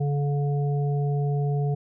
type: harmonic tone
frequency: 143.3 Hz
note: D3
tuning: 42 cents flat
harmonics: 1 / 3 / 5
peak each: -22 / -32 / -36 dBFS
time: 0-1.75 s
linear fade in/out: 10 ms
effects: none